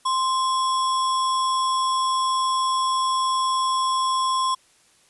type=tone with sample-and-hold; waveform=sine; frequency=1046.5 Hz; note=C6; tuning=in tune; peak=-19 dBFS; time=0.05-4.55 s; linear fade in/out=10 ms; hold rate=4410 Hz; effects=white hiss -58 dBFS RMS until 5.09 s + resampled to 24000 Hz